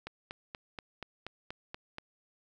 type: click train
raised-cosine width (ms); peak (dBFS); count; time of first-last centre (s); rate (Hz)
0.3; -24; 9; 0.07-1.984; 4.18
effects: none